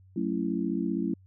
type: chord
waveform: sine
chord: F# minor seventh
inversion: none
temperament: just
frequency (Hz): 185 / 222 / 277.5 / 333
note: F#3 / A3 / C#4 / E4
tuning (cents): 0 / +16 / +2 / +18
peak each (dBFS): -32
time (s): 0.16-1.14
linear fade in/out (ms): 5
effects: added 94 Hz sine -53 dBFS peak until 1.26 s